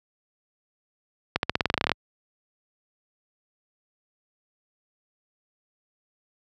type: accelerating click train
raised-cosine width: 0.3 ms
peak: -5 dBFS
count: 14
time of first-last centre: 1.36-1.917 s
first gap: 71 ms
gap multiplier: 0.91
effects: high-pass 60 Hz 12 dB/octave